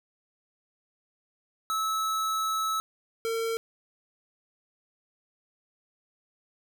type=tone pair in turn; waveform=square; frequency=1300 / 454.5 Hz; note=E6 / A#4; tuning=-24 / -44 cents; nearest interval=octave + tritone; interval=1820 cents; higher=first; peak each=-27 / -28 dBFS; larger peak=first; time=1.7-2.8 / 3.25-3.57 s; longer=first; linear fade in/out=0 ms; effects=none